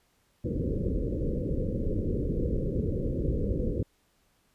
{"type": "low-pass noise", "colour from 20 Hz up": "pink", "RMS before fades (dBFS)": -29, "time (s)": [0.44, 3.83], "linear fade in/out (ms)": 5, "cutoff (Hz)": 540, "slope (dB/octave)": 96, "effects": ["pink hiss -69 dBFS RMS until 4.54 s", "resampled to 32000 Hz"]}